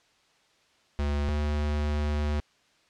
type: tone pair in turn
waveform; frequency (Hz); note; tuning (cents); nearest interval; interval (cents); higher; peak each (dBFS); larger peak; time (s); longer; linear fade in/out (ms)
square; 72.4 / 74.26; D2 / D2; -24 / +20; unison; 44; second; -26; neither; 0.99-1.29 / 1.29-2.4; second; 0
effects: white hiss -64 dBFS RMS until 2.89 s + low-pass 5000 Hz 12 dB/octave